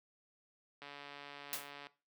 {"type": "click train", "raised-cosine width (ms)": 0.3, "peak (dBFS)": -33, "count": 151, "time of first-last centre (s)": [0.82, 1.869], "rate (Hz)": 143}
{"type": "noise with exponential decay", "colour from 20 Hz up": "white", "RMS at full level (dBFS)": -35, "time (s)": [1.53, 1.71], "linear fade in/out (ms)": 0, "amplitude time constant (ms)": 37}
{"effects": ["noise-tail reverb RT60 0.3 s tail -17 dB re dry", "high-pass 200 Hz 12 dB/octave"]}